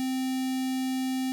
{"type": "tone with notch filter", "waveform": "square", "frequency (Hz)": 260, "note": "C4", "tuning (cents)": -11, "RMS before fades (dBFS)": -29, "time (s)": [0, 1.32], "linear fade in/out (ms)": 0, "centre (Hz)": 1200, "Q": 0.94, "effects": []}